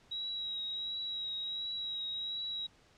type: tone with vibrato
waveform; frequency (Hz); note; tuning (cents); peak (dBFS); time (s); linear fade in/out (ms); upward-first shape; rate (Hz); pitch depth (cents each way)
sine; 3852; B7; -44; -35; 0.11-2.67; 10; triangle; 1.4; 26
effects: pink hiss -64 dBFS RMS until 2.97 s + low-pass 6000 Hz 12 dB/octave